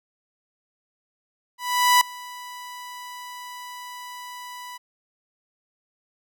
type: tone with ADSR envelope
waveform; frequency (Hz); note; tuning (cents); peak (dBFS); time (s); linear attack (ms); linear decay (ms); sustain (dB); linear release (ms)
sawtooth; 987.8; B5; 0; -9; 1.58-4.78; 430; 4; -23; 16
effects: none